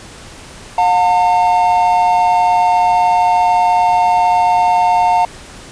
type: tone pair together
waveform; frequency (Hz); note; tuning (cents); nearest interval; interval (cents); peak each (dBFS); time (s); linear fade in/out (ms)
triangle; 718 / 904.6; F5 / A5; +48 / +48; major third; 400; -10; 0.78-5.25; 2
effects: pink hiss -35 dBFS RMS until 5.71 s + resampled to 22050 Hz